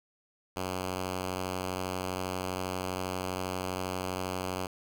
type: tone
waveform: 5% pulse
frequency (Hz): 92.5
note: F#2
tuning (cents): 0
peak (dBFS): -21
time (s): 0.56-4.67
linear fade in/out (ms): 5
effects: none